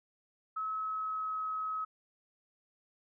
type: tone with pitch glide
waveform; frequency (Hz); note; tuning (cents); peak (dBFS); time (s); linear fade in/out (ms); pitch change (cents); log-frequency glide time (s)
sine; 1289 to 1278.6; E6 to D#6; -39 to +47; -33; 0.56-1.85; 10; -14; 0.73-1.39
effects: none